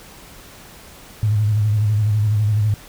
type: tone with vibrato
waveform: sine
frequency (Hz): 105.9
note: G#2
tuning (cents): +34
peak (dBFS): -14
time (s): 1.23-2.74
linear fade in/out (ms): 0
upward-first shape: square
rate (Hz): 12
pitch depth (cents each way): 45
effects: pink hiss -42 dBFS RMS until 2.88 s